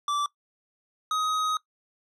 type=tone pair in turn; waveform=square; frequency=1164 / 1259.2 Hz; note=D6 / D#6; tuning=-16 / +20 cents; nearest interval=minor second; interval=136 cents; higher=second; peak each=-25 dBFS; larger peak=neither; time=0.08-0.26 / 1.11-1.57 s; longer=second; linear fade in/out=2 ms; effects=noise-tail reverb RT60 0.1 s tail -19 dB re dry + low-pass 7000 Hz 12 dB/octave